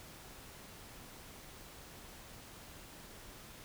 silence, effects pink hiss -53 dBFS RMS until 3.64 s

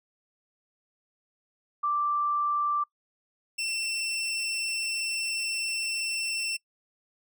sine / 20% pulse tone pair in turn, 1174.7 / 2693 Hz, D6 / E7, 0 / +36 cents, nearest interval octave + major second, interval 1436 cents, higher second, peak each -24 dBFS, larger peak neither, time 1.83-2.84 / 3.58-6.57 s, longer second, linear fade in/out 10 ms, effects noise-tail reverb RT60 0.1 s tail -24 dB re dry

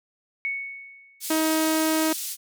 sine tone with exponential decay, 2217 Hz, C#7, in tune, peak -23 dBFS, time 0.45-1.37 s, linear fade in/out 0 ms, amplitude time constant 200 ms
white band-pass noise, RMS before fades -32 dBFS, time 1.2-2.37 s, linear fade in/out 50 ms, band 4400 to 13000 Hz, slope 12 dB/octave
sawtooth tone, 316.4 Hz, D#4, 29 cents sharp, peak -17 dBFS, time 1.3-2.13 s, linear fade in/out 5 ms
effects none

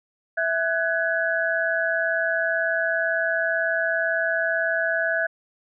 sine tone cluster, 658 / 1493 / 1675 Hz, E5 / F#6 / G#6, -3 / +15 / +14 cents, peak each -25 dBFS, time 0.37-5.27 s, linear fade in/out 10 ms, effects none

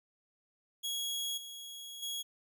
sawtooth tone with level steps, 3322 Hz, G#7, in tune, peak -31 / -41 / -33 dBFS, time 0.83-2.23 s, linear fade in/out 20 ms, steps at 1.37 / 2.02 s, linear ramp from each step 10 ms, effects none

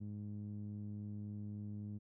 sawtooth tone with low-pass filter, 103.6 Hz, G#2, 4 cents flat, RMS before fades -45 dBFS, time 0-1.99 s, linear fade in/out 20 ms, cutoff 220 Hz, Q 2.1, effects none

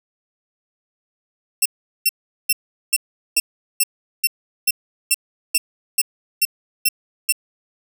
5% pulse tone bursts, 2700 Hz, E7, 41 cents sharp, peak -4 dBFS, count 14, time 1.62-7.324 s, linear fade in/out 5 ms, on 36 ms, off 400 ms, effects none

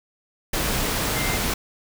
sine tone in noise, 2093 Hz, C7, in tune, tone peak -30 dBFS, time 1.16-1.37 s, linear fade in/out 5 ms, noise pink, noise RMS -24 dBFS, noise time 0.53-1.54 s, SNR -9 dB, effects none

